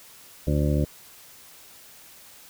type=harmonic tone; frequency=73.42 Hz; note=D2; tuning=in tune; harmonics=1 / 2 / 3 / 4 / 5 / 7 / 8; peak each=-24 / -24 / -30 / -29 / -33 / -33 / -34 dBFS; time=0.47-0.85 s; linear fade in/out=5 ms; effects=white hiss -49 dBFS RMS until 2.49 s